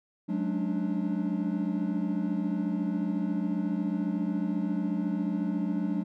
triangle tone cluster, 184.1 / 212.1 / 283.3 / 297.5 Hz, F#3 / G#3 / C#4 / D4, -8 / +37 / +38 / +22 cents, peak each -29 / -30 / -34 / -31 dBFS, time 0.28-6.04 s, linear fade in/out 20 ms, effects none

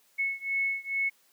sine beating tone pair, 2197 / 2199.3 Hz, C#7 / C#7, -16 / -14 cents, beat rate 2.3 Hz, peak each -30 / -31 dBFS, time 0.18-1.1 s, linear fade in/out 20 ms, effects white hiss -65 dBFS RMS until 1.32 s + high-pass 200 Hz 12 dB/octave

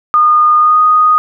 sine tone with pitch glide, 1222 to 1241.2 Hz, D#6 to D#6, -32 to -5 cents, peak -5 dBFS, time 0.14-1.18 s, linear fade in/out 0 ms, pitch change +27 cents, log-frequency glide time 0.58-0.79 s, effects none

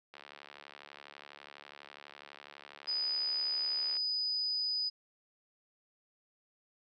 click train, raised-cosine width 0.3 ms, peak -32 dBFS, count 277, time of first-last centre 0.14-3.968 s, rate 72.1 Hz
sine tone, 4978 Hz, D#8, in tune, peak -31 dBFS, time 2.87-4.9 s, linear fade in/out 20 ms
effects high-pass 400 Hz 12 dB/octave

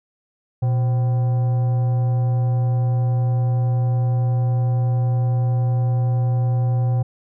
sine tone with frequency modulation, 121.6 Hz, B2, 26 cents flat, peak -14 dBFS, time 0.62-7.03 s, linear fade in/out 10 ms, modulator 646 Hz, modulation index 0.23, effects tanh soft clip ceiling -14 dBFS

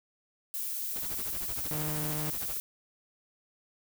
violet noise, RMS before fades -35 dBFS, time 0.54-2.6 s, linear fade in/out 0 ms
pink noise with tremolo, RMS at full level -41 dBFS, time 0.95-2.58 s, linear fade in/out 10 ms, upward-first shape triangle, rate 13 Hz, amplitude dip 100%
sawtooth tone, 152.4 Hz, D#3, 36 cents flat, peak -30 dBFS, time 1.71-2.3 s, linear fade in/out 0 ms
effects none

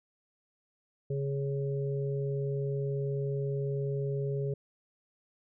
harmonic tone, 138.59 Hz, C#3, in tune, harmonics 1 / 3 / 4, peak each -31 / -34 / -43 dBFS, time 1.1-4.54 s, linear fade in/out 5 ms, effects none

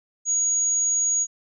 sine tone, 6710 Hz, G#8, 17 cents sharp, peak -19 dBFS, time 0.25-1.27 s, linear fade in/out 50 ms, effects none

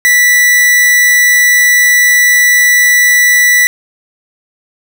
45% pulse tone, 1964 Hz, B6, 10 cents flat, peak -5 dBFS, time 0.05-3.67 s, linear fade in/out 0 ms, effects none

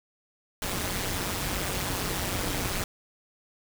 pink noise with amplitude modulation, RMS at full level -27 dBFS, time 0.62-2.84 s, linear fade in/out 2 ms, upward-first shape sine, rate 188 Hz, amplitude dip 75%, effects none

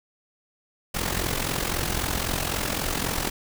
pink noise with amplitude modulation, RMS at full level -24 dBFS, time 0.94-3.3 s, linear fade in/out 10 ms, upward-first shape sine, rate 43.8 Hz, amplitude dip 70%, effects none

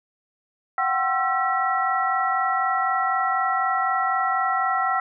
sine tone cluster, 719 / 763 / 1065 / 1338 / 1930 Hz, F#5 / G5 / C6 / E6 / B6, -50 / -47 / +30 / +25 / -40 cents, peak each -32 / -24 / -31 / -23 / -29 dBFS, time 0.78-5 s, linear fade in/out 2 ms, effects none

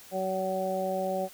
harmonic tone, 188.7 Hz, F#3, 34 cents sharp, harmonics 1 / 2 / 3 / 4, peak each -36 / -36 / -30 / -33 dBFS, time 0.11-1.29 s, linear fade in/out 50 ms, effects white hiss -51 dBFS RMS until 1.33 s

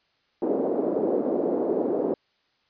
white band-pass noise, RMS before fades -25 dBFS, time 0.42-2.14 s, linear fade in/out 2 ms, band 270 to 500 Hz, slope 24 dB/octave, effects white hiss -68 dBFS RMS until 2.69 s + resampled to 11025 Hz

